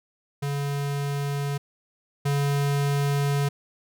square tone pair in turn, 141.9 / 141.9 Hz, C#3 / C#3, +41 / +41 cents, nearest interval unison, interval 0 cents, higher neither, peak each -26 / -22 dBFS, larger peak second, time 0.42-1.58 / 2.25-3.49 s, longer second, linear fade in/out 10 ms, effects none

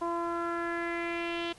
sawtooth tone with low-pass filter sweep, 340.1 Hz, F4, 46 cents flat, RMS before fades -33 dBFS, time 0.01-1.53 s, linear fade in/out 10 ms, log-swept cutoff 960 to 3300 Hz, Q 3.7, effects pink hiss -55 dBFS RMS until 1.58 s + resampled to 24000 Hz

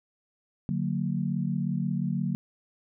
sine chord, D augmented, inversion none, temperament just, 146.83 / 183.54 / 229.4 Hz, D3 / F#3 / A#3, 0 / -14 / -28 cents, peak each -30 / -29 / -32 dBFS, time 0.69-2.35 s, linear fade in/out 0 ms, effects none

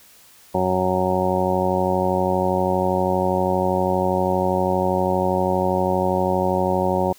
harmonic tone, 92.5 Hz, F#2, in tune, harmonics 1 / 2 / 3 / 4 / 5 / 6 / 7 / 8 / 9 / 10, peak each -29 / -25 / -32 / -24 / -35 / -23 / -34 / -26 / -30 / -26 dBFS, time 0.54-7.13 s, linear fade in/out 10 ms, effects white hiss -50 dBFS RMS until 7.18 s

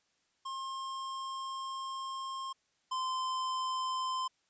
square tone pair in turn, 1066 / 1034.5 Hz, C6 / C6, +32 / -20 cents, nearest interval minor second, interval 52 cents, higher first, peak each -38 / -33 dBFS, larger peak second, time 0.45-2.53 / 2.91-4.28 s, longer first, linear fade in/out 10 ms, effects white hiss -75 dBFS RMS until 4.49 s + resampled to 16000 Hz

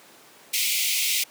pink high-pass noise, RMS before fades -24 dBFS, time 0.53-1.24 s, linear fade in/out 10 ms, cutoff 2100 Hz, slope 96 dB/octave, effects pink hiss -50 dBFS RMS until 1.3 s + high-pass 300 Hz 12 dB/octave

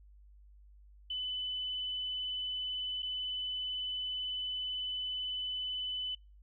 sine tone with dropouts, 3006 Hz, F#7, 27 cents sharp, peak -34 dBFS, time 1.1-6.15 s, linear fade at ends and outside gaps 5 ms, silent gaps 3.023-3.028 s, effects noise-tail reverb RT60 0.3 s tail -26 dB re dry + added 50 Hz sine -55 dBFS peak until 6.42 s

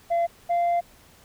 sine tone pair in turn, 683 / 692.5 Hz, F5 / F5, -39 / -15 cents, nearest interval unison, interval 24 cents, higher second, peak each -17 dBFS, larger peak neither, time 0.1-0.27 / 0.49-0.81 s, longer second, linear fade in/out 20 ms, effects tanh soft clip ceiling -19 dBFS + pink hiss -54 dBFS RMS until 1.24 s

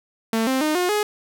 sawtooth tone with pitch steps, 224.6 / 262.5 / 306.8 / 358.6 / 419.1 Hz, A3 / C4 / D#4 / F4 / G#4, +36 / +6 / -24 / +46 / +16 cents, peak -15 dBFS, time 0.33-1.03 s, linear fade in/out 2 ms, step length 140 ms, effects none

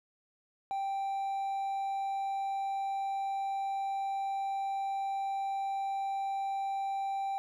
triangle tone with hard clipping, 784 Hz, G5, in tune, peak -32 dBFS, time 0.71-7.38 s, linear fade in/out 0 ms, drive 5 dB, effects none

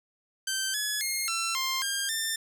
10% pulse tone with pitch steps, 1554 / 1697 / 2140 / 1350 / 1055 / 1606 / 1791 Hz, G6 / G#6 / C7 / E6 / C6 / G6 / A6, -16 / +37 / +38 / +41 / +14 / +41 / +30 cents, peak -19 dBFS, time 0.47-2.36 s, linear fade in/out 5 ms, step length 270 ms, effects none

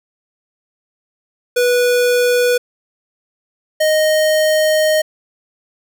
square tone pair in turn, 490 / 620.8 Hz, B4 / D#5, -14 / -4 cents, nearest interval major third, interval 410 cents, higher second, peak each -12 dBFS, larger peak neither, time 1.56-2.58 / 3.8-5.02 s, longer second, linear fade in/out 10 ms, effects none

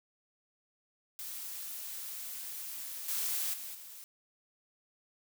blue noise with level steps, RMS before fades -42 / -34 / -43 / -49 dBFS, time 1.19-4.04 s, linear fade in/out 0 ms, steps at 3.08 / 3.53 / 3.74 s, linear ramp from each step 10 ms, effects none

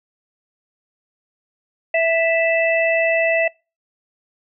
harmonic tone, 659.3 Hz, E5, in tune, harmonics 1 / 3 / 4, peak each -16 / -21 / -22 dBFS, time 1.94-3.48 s, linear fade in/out 5 ms, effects noise-tail reverb RT60 0.3 s tail -26 dB re dry

